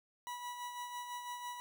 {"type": "tone with tremolo", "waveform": "40% pulse", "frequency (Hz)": 976, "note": "B5", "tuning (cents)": -21, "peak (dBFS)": -39, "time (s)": [0.27, 1.6], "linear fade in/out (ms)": 0, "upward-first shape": "sine", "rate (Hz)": 6, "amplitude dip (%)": 45, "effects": []}